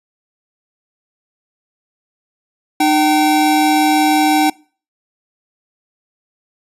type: tone pair together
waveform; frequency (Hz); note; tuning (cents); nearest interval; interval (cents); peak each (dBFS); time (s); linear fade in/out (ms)
square; 304.3 / 772; D#4 / G5; -38 / -27; octave + major third; 1611; -14; 2.8-4.5; 5
effects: noise-tail reverb RT60 0.4 s tail -24 dB re dry + resampled to 32000 Hz